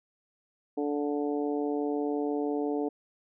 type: harmonic tone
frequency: 145.9 Hz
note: D3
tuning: 11 cents flat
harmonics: 2 / 3 / 4 / 5 / 6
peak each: -30 / -31 / -40 / -38 / -45 dBFS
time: 0.77-2.89 s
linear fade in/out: 10 ms
effects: none